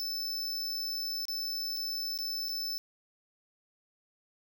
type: tone with dropouts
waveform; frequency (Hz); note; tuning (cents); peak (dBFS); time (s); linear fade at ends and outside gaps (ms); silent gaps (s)
square; 5274; E8; 0; -33; 0-2.78; 0; 1.253-1.283 / 1.765-1.769 / 2.176-2.188 / 2.486-2.492
effects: none